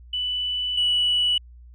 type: tone pair in turn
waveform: sine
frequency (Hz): 2979 / 2950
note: F#7 / F#7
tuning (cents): +11 / -6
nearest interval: unison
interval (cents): 17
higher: first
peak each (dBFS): -23 / -17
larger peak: second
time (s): 0.13-0.77 / 0.77-1.38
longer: first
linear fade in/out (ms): 5
effects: tanh soft clip ceiling -14 dBFS + added 60 Hz sine -43 dBFS peak until 1.74 s